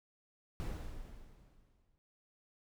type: noise with exponential decay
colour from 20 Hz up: brown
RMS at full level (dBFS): -36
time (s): 0.6-1.98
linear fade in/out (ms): 0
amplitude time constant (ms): 300
effects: none